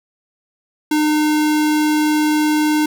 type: tone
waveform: square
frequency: 303.9 Hz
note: D#4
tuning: 41 cents flat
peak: -14 dBFS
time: 0.91-2.86 s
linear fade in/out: 5 ms
effects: none